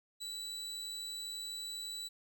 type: tone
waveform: 35% pulse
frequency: 3951 Hz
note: B7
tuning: in tune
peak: -38 dBFS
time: 0.2-2.09 s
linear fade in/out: 20 ms
effects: none